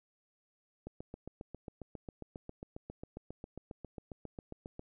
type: click train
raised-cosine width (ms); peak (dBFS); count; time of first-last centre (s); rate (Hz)
2; -30; 30; 0.87-4.794; 7.39
effects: none